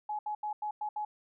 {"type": "tone bursts at uneven times", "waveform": "sine", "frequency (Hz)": 844, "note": "G#5", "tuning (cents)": 28, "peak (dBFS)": -32, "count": 6, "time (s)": [[0.09, 0.19], [0.26, 0.35], [0.43, 0.53], [0.62, 0.71], [0.81, 0.89], [0.96, 1.05]], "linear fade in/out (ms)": 5, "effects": []}